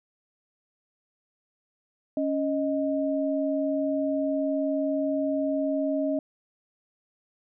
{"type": "tone pair together", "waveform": "sine", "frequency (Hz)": [277.6, 623.2], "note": ["C#4", "D#5"], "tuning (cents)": [3, 3], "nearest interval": "octave + major second", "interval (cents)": 1400, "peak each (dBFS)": [-26, -27], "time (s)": [2.17, 6.19], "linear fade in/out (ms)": 2, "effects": []}